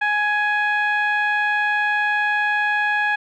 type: tone with low-pass filter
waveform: 15% pulse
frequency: 835 Hz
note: G#5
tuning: 9 cents sharp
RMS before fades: -20 dBFS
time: 0.01-3.16 s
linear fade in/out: 10 ms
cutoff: 1900 Hz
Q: 2
effects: none